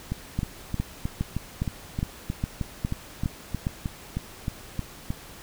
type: two click trains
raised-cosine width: 5 ms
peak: -15 / -13 dBFS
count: 17 / 9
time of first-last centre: 0.12-5.104 / 0.39-3.669 s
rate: 3.21 / 2.44 Hz
effects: pink hiss -45 dBFS RMS until 5.42 s